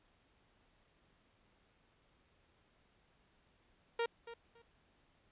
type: tone with echo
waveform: sawtooth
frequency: 466.2 Hz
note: A#4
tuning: in tune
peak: -29 dBFS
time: 3.99-4.06 s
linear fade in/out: 5 ms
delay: 280 ms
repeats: 2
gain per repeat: -14 dB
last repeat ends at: 4.62 s
effects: pink hiss -72 dBFS RMS until 5.31 s + resampled to 8000 Hz